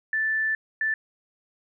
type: tone bursts at uneven times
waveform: sine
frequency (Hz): 1760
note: A6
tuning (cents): 0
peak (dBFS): -22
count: 2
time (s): 0.13-0.55 / 0.81-0.94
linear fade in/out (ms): 2
effects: none